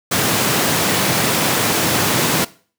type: high-pass noise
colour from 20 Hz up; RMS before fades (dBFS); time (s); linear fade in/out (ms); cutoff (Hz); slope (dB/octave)
pink; -17; 0.11-2.45; 10; 120; 24
effects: noise-tail reverb RT60 0.4 s tail -19 dB re dry